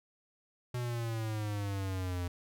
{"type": "exponential sweep", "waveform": "square", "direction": "down", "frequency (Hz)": [124.1, 87.3], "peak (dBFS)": -34, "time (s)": [0.74, 2.28], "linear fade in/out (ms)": 5, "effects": []}